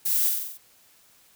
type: noise with echo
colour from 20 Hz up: violet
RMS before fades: -25 dBFS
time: 0.05-0.3 s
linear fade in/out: 10 ms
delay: 46 ms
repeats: 6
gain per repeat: -3 dB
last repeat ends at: 0.576 s
effects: white hiss -58 dBFS RMS until 1.35 s